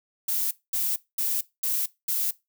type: noise bursts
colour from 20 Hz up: violet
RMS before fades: -26 dBFS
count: 5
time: 0.28-2.31 s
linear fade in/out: 5 ms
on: 230 ms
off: 220 ms
effects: noise-tail reverb RT60 0.2 s tail -19 dB re dry